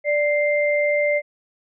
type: tone pair together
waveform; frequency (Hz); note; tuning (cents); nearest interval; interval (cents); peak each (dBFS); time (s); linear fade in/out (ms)
sine; 588.3 / 2093; D5 / C7; +3 / 0; octave + minor seventh; 2197; -18 / -22; 0.04-1.22; 50
effects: none